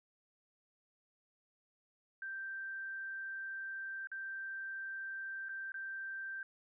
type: tone with dropouts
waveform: sine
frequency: 1568 Hz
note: G6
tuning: in tune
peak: -40 dBFS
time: 2.22-6.43 s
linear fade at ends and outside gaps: 2 ms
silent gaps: 4.072-4.116 / 5.486-5.492 / 5.72-5.742 s
effects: none